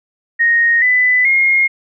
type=tone with pitch steps; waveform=sine; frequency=1864.7 / 1998.5 / 2142 Hz; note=A#6 / B6 / C7; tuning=0 / +20 / +40 cents; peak=-9 dBFS; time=0.39-1.68 s; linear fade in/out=20 ms; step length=430 ms; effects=none